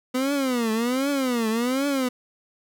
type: tone with vibrato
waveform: 30% pulse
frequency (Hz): 250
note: B3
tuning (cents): +21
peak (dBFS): -19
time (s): 0.14-2.09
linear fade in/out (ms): 10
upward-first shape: triangle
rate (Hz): 1.3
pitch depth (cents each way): 250
effects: none